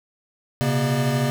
square tone cluster, 122.8 / 135.6 / 239.1 / 599 Hz, B2 / C#3 / A#3 / D5, -9 / -38 / +44 / +34 cents, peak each -30 / -22 / -26 / -30 dBFS, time 0.61-1.3 s, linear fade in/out 0 ms, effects none

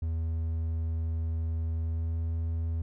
triangle tone with pitch glide, 81.3 to 82.1 Hz, E2 to E2, -23 to -6 cents, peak -26 dBFS, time 0.02-2.82 s, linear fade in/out 5 ms, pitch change +17 cents, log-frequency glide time 1.82-2.25 s, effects none

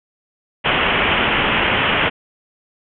white low-pass noise, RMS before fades -17 dBFS, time 0.64-2.1 s, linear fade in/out 20 ms, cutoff 3200 Hz, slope 96 dB/octave, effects none

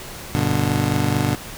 25% pulse chord, G major, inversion none, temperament just, 98 / 122.5 / 147 Hz, G2 / B2 / D3, 0 / -14 / +2 cents, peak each -20 / -18 / -19 dBFS, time 0.35-1.35 s, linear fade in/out 0 ms, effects pink hiss -35 dBFS RMS until 1.57 s

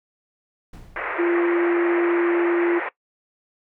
brown noise with exponential decay, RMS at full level -36 dBFS, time 0.73-1.42 s, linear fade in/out 5 ms, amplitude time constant 150 ms
white band-pass noise, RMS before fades -28 dBFS, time 0.96-2.89 s, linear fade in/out 2 ms, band 360 to 2200 Hz, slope 48 dB/octave
sine tone, 344.6 Hz, F4, 23 cents flat, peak -17 dBFS, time 1.18-2.8 s, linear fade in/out 20 ms
effects noise-tail reverb RT60 0.1 s tail -19 dB re dry

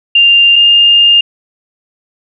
sine tone pair in turn, 2794 / 2815 Hz, F7 / F7, 0 / +13 cents, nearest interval unison, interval 13 cents, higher second, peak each -3 dBFS, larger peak neither, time 0.15-0.56 / 0.56-1.21 s, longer second, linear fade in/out 5 ms, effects none

